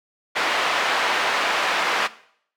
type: band-pass noise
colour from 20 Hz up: pink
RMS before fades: -22 dBFS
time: 0.35-2.08 s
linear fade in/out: 20 ms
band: 790 to 2900 Hz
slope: 12 dB/octave
effects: noise-tail reverb RT60 0.6 s tail -17 dB re dry